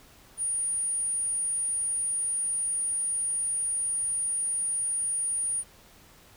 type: tone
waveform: sine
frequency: 9550 Hz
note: D9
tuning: 28 cents sharp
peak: -26 dBFS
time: 0.37-5.64 s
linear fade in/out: 50 ms
effects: pink hiss -55 dBFS RMS until 6.36 s